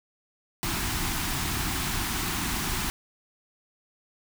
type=band-stop noise; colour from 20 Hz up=pink; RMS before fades=-29 dBFS; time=0.63-2.9 s; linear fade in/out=0 ms; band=370 to 740 Hz; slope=48 dB/octave; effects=none